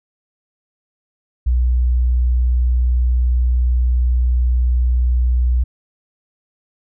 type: tone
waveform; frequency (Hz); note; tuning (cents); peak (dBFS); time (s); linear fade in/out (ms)
sine; 61.4; B1; -9; -12; 1.46-5.64; 10
effects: none